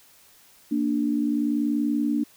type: tone pair together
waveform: sine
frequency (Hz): 232.8 / 293.3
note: A#3 / D4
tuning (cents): -2 / -2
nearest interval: major third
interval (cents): 400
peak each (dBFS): -25 / -23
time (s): 0.71-2.24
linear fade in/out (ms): 10
effects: white hiss -55 dBFS RMS until 2.36 s